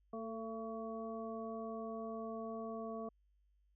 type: harmonic tone with a mistuned harmonic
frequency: 225.1 Hz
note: A3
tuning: 40 cents sharp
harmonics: 1 / 2 / 3 / 5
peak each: -45 / -46 / -46 / -50 dBFS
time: 0.13-3.09 s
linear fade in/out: 5 ms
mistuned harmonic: 2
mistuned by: -22 cents
effects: added 50 Hz sine -70 dBFS peak until 3.75 s